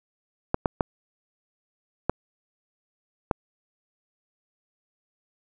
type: clicks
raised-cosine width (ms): 1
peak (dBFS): -7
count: 5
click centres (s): 0.544 / 0.658 / 0.808 / 2.096 / 3.312
effects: none